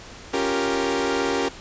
sawtooth chord, G half-diminished seventh, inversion second, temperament equal, 277.2 / 349.2 / 392 / 466.2 Hz, Db4 / F4 / G4 / Bb4, 0 / 0 / 0 / 0 cents, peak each -23 / -26 / -22 / -22 dBFS, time 0.33-1.49 s, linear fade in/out 10 ms, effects pink hiss -41 dBFS RMS until 1.6 s + resampled to 16000 Hz

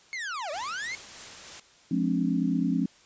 40% pulse linear two-way sweep, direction down then up, 2203 to 554.4 to 2203 Hz, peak -31 dBFS, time 0.13-0.95 s, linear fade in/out 0 ms, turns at 0.51 s
white noise with tremolo, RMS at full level -42 dBFS, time 0.53-1.6 s, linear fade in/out 5 ms, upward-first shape sine, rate 3.2 Hz, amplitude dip 25%
sine chord, D half-diminished seventh, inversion first, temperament just, 176.2 / 211.4 / 264.3 / 293.7 Hz, F3 / Ab3 / C4 / D4, +16 / +31 / +18 / 0 cents, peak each -28 / -30 / -27 / -32 dBFS, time 1.91-2.86 s, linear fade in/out 5 ms
effects white hiss -57 dBFS RMS until 3.05 s + resampled to 16000 Hz

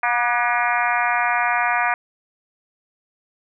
harmonic tone with a mistuned harmonic, 240 Hz, B3, 49 cents flat, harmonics 3 / 4 / 5 / 6 / 7 / 8 / 9 / 10, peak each -23 / -24 / -25 / -26 / -26 / -27 / -28 / -28 dBFS, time 0.03-1.94 s, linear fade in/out 2 ms, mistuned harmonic 6, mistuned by +46 cents, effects none

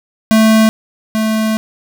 square tone pair in turn, 220 / 218.8 Hz, A3 / A3, 0 / -9 cents, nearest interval unison, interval 9 cents, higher first, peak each -7 / -13 dBFS, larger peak first, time 0.31-0.69 / 1.15-1.57 s, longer second, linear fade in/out 0 ms, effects none

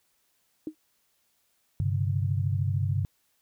sine tone with exponential decay, 311.1 Hz, D#4, in tune, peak -26 dBFS, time 0.67-0.75 s, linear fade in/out 2 ms, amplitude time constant 16 ms
sine chord, G suspended fourth, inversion none, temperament equal with one note detuned, 98 / 130.81 / 144.31 Hz, G2 / C3 / D3, 0 / 0 / -30 cents, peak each -26 / -30 / -31 dBFS, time 1.8-3.05 s, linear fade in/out 0 ms
effects white hiss -71 dBFS RMS until 3.41 s

